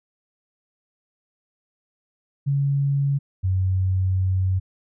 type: tone pair in turn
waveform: sine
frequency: 140 / 93.68 Hz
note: C#3 / F#2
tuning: +18 / +22 cents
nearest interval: perfect fifth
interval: 696 cents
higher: first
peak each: -18 dBFS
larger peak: neither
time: 2.46-3.19 / 3.43-4.6 s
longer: second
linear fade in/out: 20 ms
effects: none